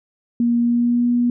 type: tone with pitch glide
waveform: sine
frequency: 236.9 to 241.6 Hz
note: A#3 to B3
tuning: +28 to -38 cents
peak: -14 dBFS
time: 0.4-1.3 s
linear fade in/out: 2 ms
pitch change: +34 cents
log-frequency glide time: 0.59-1.08 s
effects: none